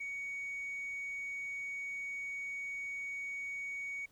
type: tone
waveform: sine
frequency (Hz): 2240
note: C#7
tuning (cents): +18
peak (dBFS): -36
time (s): 0-4.06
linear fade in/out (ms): 10
effects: tanh soft clip ceiling -36 dBFS + pink hiss -68 dBFS RMS until 4.11 s